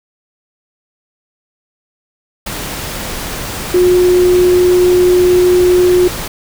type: tone in noise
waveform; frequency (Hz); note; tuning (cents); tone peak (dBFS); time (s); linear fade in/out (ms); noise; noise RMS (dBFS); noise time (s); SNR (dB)
sine; 360; F#4; -47; -6; 3.74-6.08; 5; pink; -22; 2.46-6.28; +13
effects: none